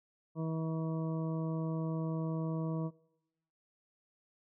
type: harmonic tone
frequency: 160.9 Hz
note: E3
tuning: 42 cents flat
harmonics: 1 / 2 / 3 / 4 / 6 / 7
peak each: -34 / -40 / -44 / -46 / -50 / -51 dBFS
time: 0.35-2.91 s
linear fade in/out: 50 ms
effects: noise-tail reverb RT60 0.9 s tail -22 dB re dry